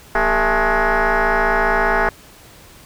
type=tone with frequency modulation; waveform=sine; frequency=398.5 Hz; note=G4; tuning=28 cents sharp; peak=-12 dBFS; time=0.15-2.09 s; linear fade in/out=2 ms; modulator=213 Hz; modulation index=6.8; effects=tanh soft clip ceiling -10 dBFS + pink hiss -44 dBFS RMS until 2.85 s